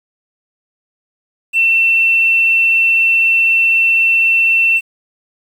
triangle tone, 2692 Hz, E7, 36 cents sharp, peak -5 dBFS, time 1.53-4.81 s, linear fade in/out 50 ms, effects tanh soft clip ceiling -7 dBFS + 7-bit

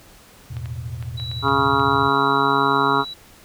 sine chord, E suspended fourth, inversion none, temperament just, 82.41 / 109.88 / 123.61 Hz, E2 / A2 / B2, 0 / -2 / +2 cents, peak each -33 / -32 / -30 dBFS, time 0.5-2.09 s, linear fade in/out 10 ms
clicks, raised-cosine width 0.3 ms, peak -23 dBFS, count 7, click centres 0.568 / 0.658 / 1.026 / 1.199 / 1.315 / 1.483 / 1.796 s
sine tone, 3922 Hz, B7, 13 cents flat, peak -30 dBFS, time 1.17-3.14 s, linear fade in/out 10 ms
harmonic tone, 138.59 Hz, C#3, in tune, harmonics 1 / 2 / 3 / 5 / 6 / 7 / 8 / 9 / 10, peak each -30 / -25 / -24 / -31 / -27 / -22 / -22 / -23 / -23 dBFS, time 1.42-3.05 s, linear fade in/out 50 ms
effects pink hiss -48 dBFS RMS until 3.44 s

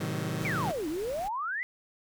sawtooth chord, A diminished seventh, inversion none, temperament just, 110 / 132 / 158.4 / 190.08 Hz, A2 / C3 / Eb3 / Gb3, 0 / +16 / +31 / +47 cents, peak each -33 / -33 / -30 / -33 dBFS, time 0-0.72 s, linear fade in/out 10 ms
pink noise, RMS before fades -45 dBFS, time 0.39-1.29 s, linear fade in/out 20 ms
sine exponential two-way sweep, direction down then up, 2411 to 292.8 to 2068 Hz, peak -30 dBFS, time 0.45-1.63 s, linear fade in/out 0 ms, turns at 0.88 s
effects none

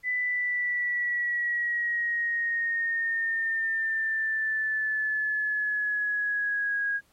sine exponential sweep, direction down, 1999 to 1638 Hz, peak -25 dBFS, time 0.03-7.01 s, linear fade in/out 50 ms, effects pink hiss -66 dBFS RMS until 7.12 s + AAC 48 kbps

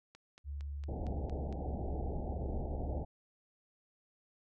click train, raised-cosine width 0.2 ms, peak -37 dBFS, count 7, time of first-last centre 0.15-1.526 s, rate 4.36 Hz
sine tone with pitch glide, 71.4 to 69.53 Hz, D2 to C#2, -48 to +6 cents, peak -38 dBFS, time 0.44-3.05 s, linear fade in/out 50 ms, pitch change -46 cents, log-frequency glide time 0.98-1.96 s
pink low-pass noise, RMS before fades -40 dBFS, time 0.88-3.05 s, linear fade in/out 10 ms, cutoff 830 Hz, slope 96 dB/octave
effects none

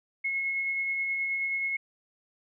sine tone with tremolo, 2174 Hz, C#7, 34 cents flat, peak -26 dBFS, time 0.24-1.77 s, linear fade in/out 10 ms, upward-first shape sine, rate 9.4 Hz, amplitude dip 25%, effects none

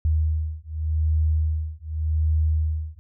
sine beating tone pair, 77.78 / 78.64 Hz, D#2 / D#2, 0 / +19 cents, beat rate 0.86 Hz, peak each -23 dBFS, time 0.05-2.99 s, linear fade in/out 0 ms, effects none

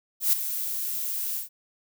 violet noise with ADSR envelope, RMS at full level -19 dBFS, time 0.2-1.49 s, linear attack 130 ms, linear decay 5 ms, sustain -11 dB, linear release 120 ms, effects none

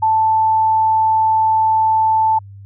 sine tone, 880 Hz, A5, in tune, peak -11 dBFS, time 0.02-2.39 s, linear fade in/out 10 ms, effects added 99 Hz sine -34 dBFS peak until 2.65 s

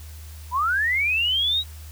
sine linear sweep, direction up, 932.3 to 3880 Hz, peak -19 dBFS, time 0.51-1.64 s, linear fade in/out 50 ms, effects added 77 Hz sine -37 dBFS peak until 1.91 s + white hiss -48 dBFS RMS until 1.91 s

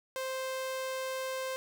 sawtooth tone, 523.3 Hz, C5, in tune, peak -30 dBFS, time 0.16-1.56 s, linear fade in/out 0 ms, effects none

